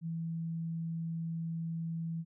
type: tone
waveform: sine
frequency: 164.81 Hz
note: E3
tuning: in tune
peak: -34 dBFS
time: 0.01-2.25 s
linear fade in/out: 50 ms
effects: none